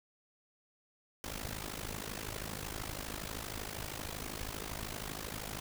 pink noise with amplitude modulation, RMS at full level -38 dBFS, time 1.24-5.6 s, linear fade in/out 0 ms, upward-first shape sine, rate 52.7 Hz, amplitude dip 85%, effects none

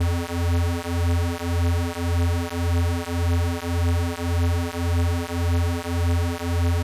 square beating tone pair, 85 / 86.8 Hz, F2 / F2, -46 / -10 cents, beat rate 1.8 Hz, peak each -24 dBFS, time 0-6.83 s, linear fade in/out 10 ms, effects resampled to 32000 Hz

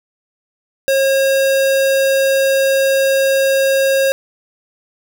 square tone, 541 Hz, C#5, 42 cents flat, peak -12 dBFS, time 0.88-4.12 s, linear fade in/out 0 ms, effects none

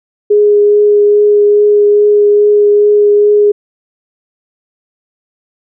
sine tone with vibrato, 414.3 Hz, G#4, 4 cents flat, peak -4 dBFS, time 0.3-3.52 s, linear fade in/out 10 ms, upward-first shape triangle, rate 2.4 Hz, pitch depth 11 cents each way, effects none

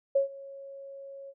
sine tone with ADSR envelope, 550 Hz, C#5, 14 cents flat, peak -19 dBFS, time 0.15-1.34 s, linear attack 9 ms, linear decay 120 ms, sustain -22 dB, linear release 50 ms, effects none

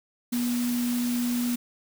sine tone in noise, 242.4 Hz, B3, 32 cents flat, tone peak -24 dBFS, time 0.32-1.56 s, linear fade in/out 10 ms, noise white, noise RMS -36 dBFS, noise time 0.32-1.56 s, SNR +9 dB, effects none

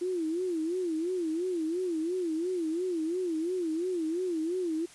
sine tone with vibrato, 341.8 Hz, F4, 37 cents flat, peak -28 dBFS, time 0.01-4.86 s, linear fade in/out 10 ms, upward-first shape sine, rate 2.9 Hz, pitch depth 150 cents each way, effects white hiss -53 dBFS RMS until 4.94 s + resampled to 24000 Hz

